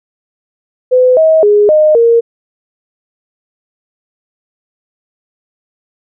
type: tone with pitch steps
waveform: sine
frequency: 506 / 637 / 414.7 / 614 / 464.9 Hz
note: B4 / D#5 / G#4 / D#5 / A#4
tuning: +42 / +41 / -3 / -23 / -5 cents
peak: -4 dBFS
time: 0.91-2.21 s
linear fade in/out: 20 ms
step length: 260 ms
effects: none